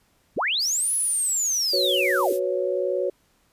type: linear two-way sweep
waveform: sine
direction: up then down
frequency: 60.5 to 10548 to 235 Hz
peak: -21 dBFS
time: 0.36-2.33 s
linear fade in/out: 20 ms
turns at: 0.94 s
type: noise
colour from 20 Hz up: violet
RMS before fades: -34 dBFS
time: 0.59-2.4 s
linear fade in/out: 50 ms
type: chord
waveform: sine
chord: F# suspended fourth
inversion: none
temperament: equal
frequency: 370 / 493.9 / 554.4 Hz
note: F#4 / B4 / C#5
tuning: 0 / 0 / 0 cents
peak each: -26 / -28 / -25 dBFS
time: 1.73-3.1 s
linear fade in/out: 5 ms
effects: pink hiss -64 dBFS RMS until 3.52 s + resampled to 32000 Hz